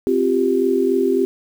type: chord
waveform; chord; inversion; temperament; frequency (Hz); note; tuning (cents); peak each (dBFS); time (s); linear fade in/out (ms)
sine; C suspended fourth; none; just; 261.6 / 348.8 / 392.4; C4 / F4 / G4; 0 / -2 / +2; -20 / -20 / -17; 0.07-1.25; 0
effects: 7-bit